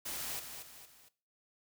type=noise with echo; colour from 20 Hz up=white; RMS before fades=-40 dBFS; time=0.05-0.4 s; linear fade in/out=10 ms; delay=230 ms; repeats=3; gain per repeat=-7 dB; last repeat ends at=1.09 s; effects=noise-tail reverb RT60 0.4 s tail -18 dB re dry